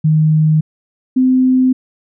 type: tone pair in turn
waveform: sine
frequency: 155.56 / 257.2 Hz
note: D#3 / C4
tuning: 0 / -30 cents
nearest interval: major sixth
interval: 870 cents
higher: second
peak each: -8 dBFS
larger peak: neither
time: 0.04-0.61 / 1.16-1.73 s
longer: neither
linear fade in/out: 10 ms
effects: none